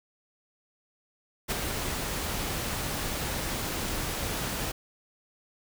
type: noise with ADSR envelope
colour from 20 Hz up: pink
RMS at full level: -27 dBFS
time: 1.48-4.72 s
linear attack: 30 ms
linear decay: 24 ms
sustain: -5 dB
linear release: 9 ms
effects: none